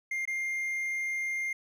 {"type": "tone with dropouts", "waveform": "triangle", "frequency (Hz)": 2111, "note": "C7", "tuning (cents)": 15, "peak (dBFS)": -28, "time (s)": [0.11, 1.53], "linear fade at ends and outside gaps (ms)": 5, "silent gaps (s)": [0.254, 0.275], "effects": []}